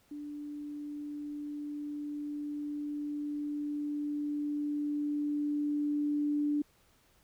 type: tone with level ramp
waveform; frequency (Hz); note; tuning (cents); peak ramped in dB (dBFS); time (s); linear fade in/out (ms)
sine; 293.7; D4; 0; -39 to -27; 0.11-6.62; 5
effects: pink hiss -67 dBFS RMS until 7.23 s